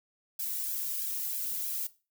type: noise with flanger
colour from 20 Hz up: violet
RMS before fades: -34 dBFS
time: 0.39-1.87 s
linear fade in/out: 5 ms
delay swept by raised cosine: 1.2 to 2.17 ms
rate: 3.1 Hz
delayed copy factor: +0.8
effects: noise-tail reverb RT60 0.3 s tail -17 dB re dry